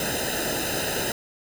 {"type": "noise with comb filter", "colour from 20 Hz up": "pink", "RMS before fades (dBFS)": -27, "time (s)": [0, 1.12], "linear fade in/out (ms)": 2, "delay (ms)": 0.89, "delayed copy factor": -0.9, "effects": []}